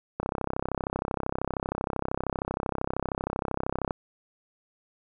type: click train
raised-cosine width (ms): 1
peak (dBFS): -14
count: 123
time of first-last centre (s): 0.2-3.908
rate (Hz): 32.9
effects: none